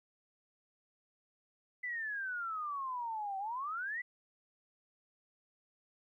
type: exponential two-way sweep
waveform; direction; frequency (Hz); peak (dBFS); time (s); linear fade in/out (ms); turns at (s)
sine; down then up; 2018 to 762 to 2018; -36; 1.83-4.02; 10; 3.38
effects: 13-bit